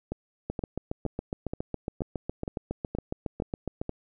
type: two click trains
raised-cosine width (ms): 2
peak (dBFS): -18 / -17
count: 9 / 25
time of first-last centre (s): 0.12-3.894 / 0.5-3.815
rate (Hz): 2.12 / 7.24
effects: none